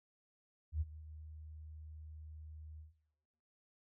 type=tone with ADSR envelope; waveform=sine; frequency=77.5 Hz; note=D#2; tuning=6 cents flat; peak=-31 dBFS; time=0.72-2.94 s; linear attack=89 ms; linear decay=31 ms; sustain=-17 dB; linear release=150 ms; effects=noise-tail reverb RT60 1.0 s tail -17 dB re dry